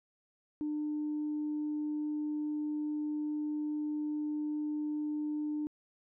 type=tone; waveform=sine; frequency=300.4 Hz; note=D4; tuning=39 cents sharp; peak=-31 dBFS; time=0.61-5.67 s; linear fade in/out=0 ms; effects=tanh soft clip ceiling -28 dBFS